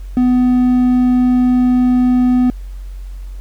triangle tone, 249.8 Hz, B3, 20 cents sharp, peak -7 dBFS, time 0.17-2.5 s, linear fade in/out 0 ms, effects added 46 Hz sine -25 dBFS peak until 3.4 s + pink hiss -50 dBFS RMS until 3.4 s

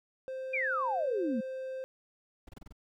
triangle tone, 523.3 Hz, C5, in tune, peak -34 dBFS, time 0.28-1.84 s, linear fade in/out 0 ms
sine exponential sweep, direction down, 2489 to 209.4 Hz, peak -29 dBFS, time 0.53-1.41 s, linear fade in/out 10 ms
brown noise bursts, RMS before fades -47 dBFS, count 6, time 2.47-2.725 s, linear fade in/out 5 ms, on 20 ms, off 27 ms
effects none

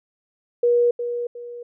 sine tone with echo, 479.9 Hz, B4, 50 cents flat, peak -14 dBFS, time 0.63-0.91 s, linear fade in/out 5 ms, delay 360 ms, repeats 2, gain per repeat -9 dB, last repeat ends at 1.63 s, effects none

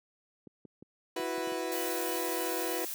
clicks, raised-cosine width 3 ms, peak -33 dBFS, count 7, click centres 0.472 / 0.652 / 0.825 / 1.198 / 1.38 / 1.473 / 1.52 s
30% pulse chord, E suspended second, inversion none, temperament equal, 329.6 / 370 / 493.9 Hz, E4 / F#4 / B4, 0 / 0 / 0 cents, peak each -34 dBFS, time 1.16-2.85 s, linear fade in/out 5 ms
blue noise, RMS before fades -38 dBFS, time 1.72-2.94 s, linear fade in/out 0 ms
effects high-pass 200 Hz 12 dB/octave

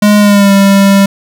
square tone with pitch glide, 207.9 to 197.37 Hz, G#3 to G3, +2 to +12 cents, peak -4 dBFS, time 0.02-1.06 s, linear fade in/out 5 ms, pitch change -90 cents, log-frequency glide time 0.18-0.52 s, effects none

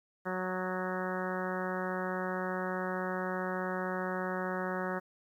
harmonic tone with a mistuned harmonic, 184.7 Hz, F#3, 3 cents flat, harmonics 1 / 2 / 3 / 4 / 5 / 6 / 7 / 8 / 9 / 10, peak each -38 / -39 / -39 / -43 / -43 / -44 / -43 / -43 / -44 / -46 dBFS, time 0.25-5 s, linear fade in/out 20 ms, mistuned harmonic 7, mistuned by -18 cents, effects 11-bit

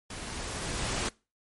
pink noise with level ramp, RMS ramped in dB -40 to -30 dBFS, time 0.1-1.09 s, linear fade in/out 5 ms, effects noise-tail reverb RT60 0.3 s tail -23 dB re dry + MP3 48 kbps

